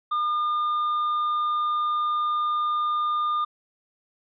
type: tone with hard clipping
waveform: sine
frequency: 1210 Hz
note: D#6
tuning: 49 cents flat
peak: -23 dBFS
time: 0.11-3.45 s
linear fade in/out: 10 ms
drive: 3 dB
effects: resampled to 11025 Hz